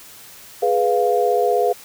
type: chord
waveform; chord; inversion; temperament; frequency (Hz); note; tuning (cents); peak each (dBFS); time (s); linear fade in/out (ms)
sine; F diminished; first; equal with one note detuned; 418 / 493.9 / 698.5; Ab4 / Cb5 / F5; +11 / 0 / 0; -19; 0.62-1.73; 10
effects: white hiss -42 dBFS RMS until 1.84 s